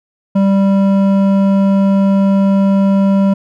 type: tone with hard clipping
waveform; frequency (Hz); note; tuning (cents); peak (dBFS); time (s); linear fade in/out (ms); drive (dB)
sine; 196; G3; 0; -10; 0.35-3.34; 10; 10
effects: none